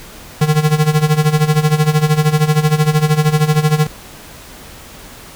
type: tone with tremolo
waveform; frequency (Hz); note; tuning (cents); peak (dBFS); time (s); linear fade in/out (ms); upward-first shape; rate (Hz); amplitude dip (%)
square; 152.8; D#3; -31; -8; 0.41-3.87; 5; sine; 13; 80
effects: pink hiss -36 dBFS RMS until 5.35 s